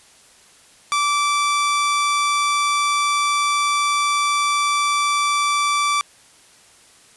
sawtooth tone, 1164 Hz, D6, 16 cents flat, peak -13 dBFS, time 0.92-6.01 s, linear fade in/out 0 ms, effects white hiss -50 dBFS RMS until 7.16 s + resampled to 24000 Hz

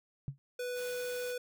sine tone with exponential decay, 137.8 Hz, C#3, 10 cents flat, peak -30 dBFS, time 0.28-0.38 s, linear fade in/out 0 ms, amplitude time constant 21 ms
square tone, 493.9 Hz, B4, in tune, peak -36 dBFS, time 0.59-1.38 s, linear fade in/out 5 ms
white noise, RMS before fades -49 dBFS, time 0.74-1.35 s, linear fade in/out 50 ms
effects none

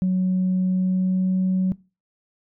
sine tone with pitch glide, 185 to 186.5 Hz, F#3 to F#3, 0 to +14 cents, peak -16 dBFS, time 0.02-1.72 s, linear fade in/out 0 ms, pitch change +14 cents, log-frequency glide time 0.69-1.4 s, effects noise-tail reverb RT60 0.3 s tail -22 dB re dry + tanh soft clip ceiling -15 dBFS

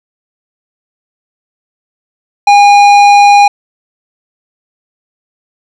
triangle tone with tanh clipping, 814 Hz, G#5, 35 cents flat, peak -3 dBFS, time 2.47-3.48 s, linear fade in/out 5 ms, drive 17 dB, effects none

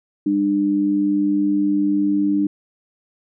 sine tone pair together, 200 / 299.7 Hz, G3 / D4, +35 / +35 cents, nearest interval perfect fifth, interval 700 cents, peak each -23 / -16 dBFS, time 0.26-2.47 s, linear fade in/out 5 ms, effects none

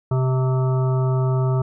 harmonic tone with a mistuned harmonic, 130 Hz, C3, 11 cents flat, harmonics 1 / 3 / 5 / 7 / 9 / 10, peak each -17 / -27 / -31 / -34 / -36 / -37 dBFS, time 0.11-1.62 s, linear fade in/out 5 ms, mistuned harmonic 9, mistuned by -20 cents, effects none

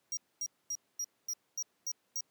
square tone bursts, 5700 Hz, F8, 34 cents sharp, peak -34 dBFS, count 8, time 0.12-2.208 s, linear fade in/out 2 ms, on 51 ms, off 240 ms, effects pink hiss -75 dBFS RMS until 2.3 s + high-pass 200 Hz 12 dB/octave

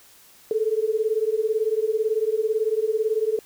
sine beating tone pair, 428.5 / 446.5 Hz, A4 / A4, -46 / +25 cents, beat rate 18 Hz, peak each -23 dBFS, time 0.51-3.39 s, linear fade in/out 2 ms, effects white hiss -52 dBFS RMS until 3.45 s

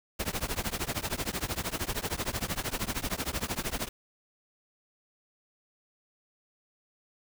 pink noise with tremolo, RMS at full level -29 dBFS, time 0.19-3.89 s, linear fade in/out 10 ms, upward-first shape triangle, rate 13 Hz, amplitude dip 100%, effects none

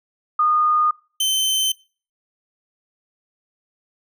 sine / sawtooth tone pair in turn, 1226 / 3083 Hz, D#6 / G7, -26 / -29 cents, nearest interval octave + major third, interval 1597 cents, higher second, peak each -14 dBFS, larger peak neither, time 0.39-0.91 / 1.2-1.72 s, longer neither, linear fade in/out 5 ms, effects noise-tail reverb RT60 0.4 s tail -24 dB re dry

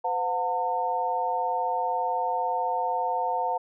sine tone cluster, 507 / 723 / 905 Hz, B4 / F#5 / A5, +45 / -40 / +48 cents, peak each -32 / -28 / -27 dBFS, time 0.04-3.58 s, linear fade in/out 10 ms, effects none

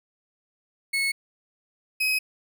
35% pulse tone pair in turn, 2195 / 2534 Hz, C#7 / D#7, -18 / +31 cents, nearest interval major second, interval 249 cents, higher second, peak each -21 / -20 dBFS, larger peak second, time 0.93-1.12 / 2-2.19 s, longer neither, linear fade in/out 10 ms, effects none

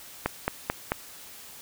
click train, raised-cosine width 0.5 ms, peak -9 dBFS, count 4, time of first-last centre 0.26-0.919 s, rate 4.55 Hz, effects white hiss -46 dBFS RMS until 1.61 s

